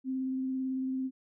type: tone with vibrato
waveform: sine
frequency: 261.6 Hz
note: C4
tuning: in tune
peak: -30 dBFS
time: 0.04-1.11 s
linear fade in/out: 50 ms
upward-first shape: triangle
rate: 18 Hz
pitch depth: 16 cents each way
effects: none